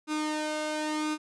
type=tone with flanger; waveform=sawtooth; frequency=306 Hz; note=D#4; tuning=29 cents flat; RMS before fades=-31 dBFS; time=0.07-1.18 s; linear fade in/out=50 ms; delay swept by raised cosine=0.79 to 1.41 ms; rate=0.93 Hz; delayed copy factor=+0.65; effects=resampled to 22050 Hz